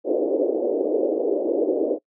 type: band-pass noise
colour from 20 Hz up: white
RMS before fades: -22 dBFS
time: 0.04-1.99 s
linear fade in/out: 50 ms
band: 300 to 560 Hz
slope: 48 dB/octave
effects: noise-tail reverb RT60 0.1 s tail -25 dB re dry